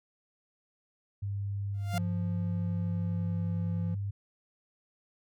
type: tone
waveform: sine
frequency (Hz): 100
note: G2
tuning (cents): +35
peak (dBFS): -31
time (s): 1.22-4.11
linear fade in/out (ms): 10
type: tone with exponential growth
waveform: sawtooth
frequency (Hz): 698.5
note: F5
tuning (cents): 0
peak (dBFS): -26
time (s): 1.74-1.98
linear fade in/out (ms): 1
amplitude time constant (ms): 51
type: tone with pitch glide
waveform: triangle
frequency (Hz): 174.3 to 170.52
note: F3 to F3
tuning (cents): -3 to -41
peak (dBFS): -30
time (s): 1.93-3.95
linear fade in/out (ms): 10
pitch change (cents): -38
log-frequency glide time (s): 2.11-3.48
effects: none